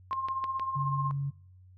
sine tone with tremolo, 1062 Hz, C6, 25 cents sharp, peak -27 dBFS, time 0.11-1.11 s, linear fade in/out 0 ms, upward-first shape triangle, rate 16 Hz, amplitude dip 60%
click train, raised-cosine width 0.3 ms, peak -24 dBFS, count 4, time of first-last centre 0.13-0.597 s, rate 6.43 Hz
sine tone, 139.7 Hz, C#3, 14 cents sharp, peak -29 dBFS, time 0.75-1.31 s, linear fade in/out 20 ms
effects noise-tail reverb RT60 0.7 s tail -26 dB re dry + added 92 Hz sine -52 dBFS peak until 1.77 s

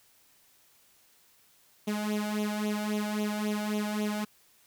sawtooth tone with flanger, 210.5 Hz, G#3, 24 cents sharp, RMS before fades -31 dBFS, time 1.87-4.25 s, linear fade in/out 10 ms, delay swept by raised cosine 0.3 to 1.4 ms, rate 3.7 Hz, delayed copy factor +0.8, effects white hiss -63 dBFS RMS until 4.66 s

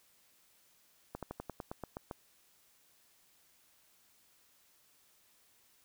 slowing click train, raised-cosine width 1 ms, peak -26 dBFS, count 10, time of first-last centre 1.15-2.112 s, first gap 77 ms, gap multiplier 1.08, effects white hiss -68 dBFS RMS until 5.84 s

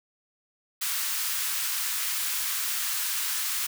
white high-pass noise, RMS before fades -29 dBFS, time 0.81-3.67 s, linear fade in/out 10 ms, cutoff 1100 Hz, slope 24 dB/octave, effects none

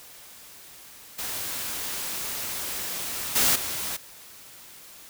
white noise with level steps, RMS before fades -32 / -21 / -31 dBFS, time 1.18-3.97 s, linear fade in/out 10 ms, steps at 3.35 / 3.55 s, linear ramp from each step 10 ms, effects white hiss -47 dBFS RMS until 5.09 s

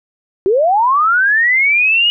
sine linear sweep, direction up, 359.9 to 2913 Hz, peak -9 dBFS, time 0.46-2.1 s, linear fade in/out 0 ms, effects none

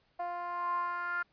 10% pulse tone with band-pass filter sweep, 350 Hz, F4, 4 cents sharp, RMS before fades -35 dBFS, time 0.19-1.23 s, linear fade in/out 10 ms, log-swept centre 760 to 1400 Hz, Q 7.3, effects pink hiss -71 dBFS RMS until 1.32 s + resampled to 11025 Hz

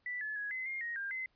sine tone with pitch steps, 1974 / 1720 / 1669 / 2043 / 2124 / 1876 / 1600 / 2053 Hz, B6 / A6 / G#6 / C7 / C7 / A#6 / G6 / C7, -1 / -40 / +8 / -42 / +25 / +11 / +35 / -33 cents, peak -36 dBFS, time 0.06-1.26 s, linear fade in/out 2 ms, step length 150 ms, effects pink hiss -75 dBFS RMS until 1.35 s + resampled to 11025 Hz

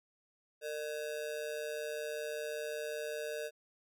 square ring-modulated tone, 530 Hz, C5, 22 cents sharp, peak -35 dBFS, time 0.61-3.51 s, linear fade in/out 50 ms, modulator 72.6 Hz, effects none

